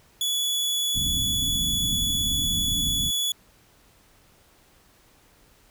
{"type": "tone", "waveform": "sawtooth", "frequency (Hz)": 3411, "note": "G#7", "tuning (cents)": 46, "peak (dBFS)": -20, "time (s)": [0.21, 3.32], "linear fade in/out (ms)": 2}
{"type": "low-pass noise", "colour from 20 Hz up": "pink", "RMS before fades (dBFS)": -31, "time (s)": [0.94, 3.11], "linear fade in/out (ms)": 20, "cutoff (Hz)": 290, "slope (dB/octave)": 96}
{"effects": ["pink hiss -58 dBFS RMS until 5.7 s"]}